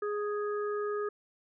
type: harmonic tone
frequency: 415.3 Hz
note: G#4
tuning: in tune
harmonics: 1 / 3 / 4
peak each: -31 / -38 / -45 dBFS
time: 0.02-1.09 s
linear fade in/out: 5 ms
effects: none